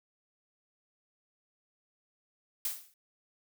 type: noise with exponential decay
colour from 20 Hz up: blue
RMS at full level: -30 dBFS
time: 2.65-2.94 s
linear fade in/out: 2 ms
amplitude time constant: 63 ms
effects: none